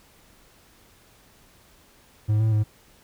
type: tone with pitch steps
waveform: triangle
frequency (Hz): 106.8 / 110.3 / 106.8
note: G#2 / A2 / G#2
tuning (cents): +49 / +5 / +49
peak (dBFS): -16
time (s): 2.28-2.64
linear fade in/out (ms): 20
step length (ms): 120
effects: pink hiss -56 dBFS RMS until 3.03 s